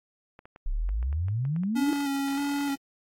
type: clicks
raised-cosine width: 0.5 ms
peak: -32 dBFS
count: 10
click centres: 0.391 / 0.455 / 0.561 / 0.891 / 1.028 / 1.128 / 1.284 / 1.452 / 1.563 / 1.635 s
type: exponential sweep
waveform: sine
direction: up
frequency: 30.87 to 323.6 Hz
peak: -25 dBFS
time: 0.66-1.93 s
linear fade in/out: 0 ms
type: tone with vibrato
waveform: square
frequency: 280.4 Hz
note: C#4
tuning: 20 cents sharp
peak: -27 dBFS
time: 1.75-2.76 s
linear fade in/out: 20 ms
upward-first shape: square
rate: 1.6 Hz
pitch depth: 23 cents each way
effects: AAC 64 kbps